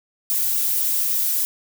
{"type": "noise with flanger", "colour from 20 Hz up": "violet", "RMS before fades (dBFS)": -21, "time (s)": [0.3, 1.45], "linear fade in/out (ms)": 0, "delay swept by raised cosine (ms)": [1.6, 6.2], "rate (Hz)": 1.2, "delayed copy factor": 0.65, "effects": []}